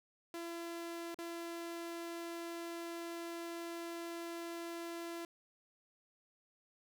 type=tone with dropouts; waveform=sawtooth; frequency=338.3 Hz; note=E4; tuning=45 cents sharp; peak=-38 dBFS; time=0.34-5.25 s; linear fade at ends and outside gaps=2 ms; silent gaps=1.145-1.187 s; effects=none